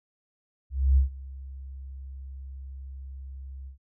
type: tone with ADSR envelope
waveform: sine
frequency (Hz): 66.9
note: C2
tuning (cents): +39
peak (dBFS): -15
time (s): 0.7-3.78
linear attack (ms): 270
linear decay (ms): 120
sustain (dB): -22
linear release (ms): 110
effects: none